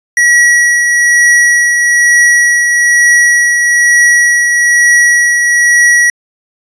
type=tone with tremolo; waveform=square; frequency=1923 Hz; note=B6; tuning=47 cents flat; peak=-4 dBFS; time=0.17-6.1 s; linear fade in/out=2 ms; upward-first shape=triangle; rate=1.1 Hz; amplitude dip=40%; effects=resampled to 22050 Hz